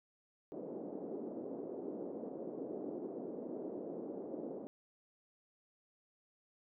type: band-pass noise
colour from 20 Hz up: pink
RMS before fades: -44 dBFS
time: 0.52-4.67 s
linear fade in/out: 0 ms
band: 260 to 520 Hz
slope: 24 dB/octave
effects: none